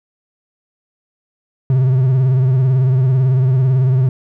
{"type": "tone with vibrato", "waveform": "triangle", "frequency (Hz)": 130, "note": "C3", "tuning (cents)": -11, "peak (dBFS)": -8, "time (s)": [1.7, 4.09], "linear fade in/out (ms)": 2, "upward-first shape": "triangle", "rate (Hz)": 18, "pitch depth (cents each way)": 88, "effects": []}